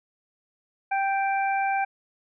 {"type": "harmonic tone", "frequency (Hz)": 784, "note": "G5", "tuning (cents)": 0, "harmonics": [1, 2, 3], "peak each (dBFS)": [-23, -31, -32], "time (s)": [0.91, 1.85], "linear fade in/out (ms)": 10, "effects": []}